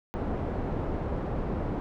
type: low-pass noise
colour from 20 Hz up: pink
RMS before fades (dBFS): -31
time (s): 0.14-1.8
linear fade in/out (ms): 0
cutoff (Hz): 750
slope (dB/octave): 12
effects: none